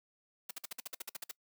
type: noise bursts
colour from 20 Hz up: white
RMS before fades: -41 dBFS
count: 12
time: 0.49-1.313 s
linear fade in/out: 5 ms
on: 20 ms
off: 53 ms
effects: noise-tail reverb RT60 0.1 s tail -24 dB re dry + high-pass 200 Hz 12 dB/octave